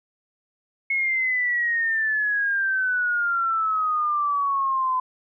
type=exponential sweep; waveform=sine; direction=down; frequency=2183 to 1015 Hz; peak=-20 dBFS; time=0.9-5 s; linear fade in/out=5 ms; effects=none